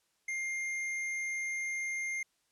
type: tone with tanh clipping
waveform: sine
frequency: 2113 Hz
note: C7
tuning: 16 cents sharp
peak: -35 dBFS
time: 0.28-2.23 s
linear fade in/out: 5 ms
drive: 12 dB
effects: white hiss -75 dBFS RMS until 2.51 s + low-pass 10000 Hz 12 dB/octave